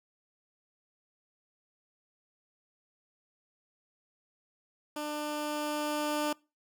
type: tone with level ramp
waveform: 15% pulse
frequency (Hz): 298.6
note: D4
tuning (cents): +29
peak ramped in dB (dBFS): -28 to -22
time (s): 4.96-6.33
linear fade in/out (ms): 5
effects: noise-tail reverb RT60 0.3 s tail -25 dB re dry